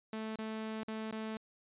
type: tone with dropouts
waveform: sawtooth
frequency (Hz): 219.2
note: A3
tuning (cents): -6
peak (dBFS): -34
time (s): 0.13-1.37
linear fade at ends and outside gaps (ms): 2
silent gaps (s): 0.358-0.387 / 0.834-0.881 / 1.113-1.125
effects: resampled to 8000 Hz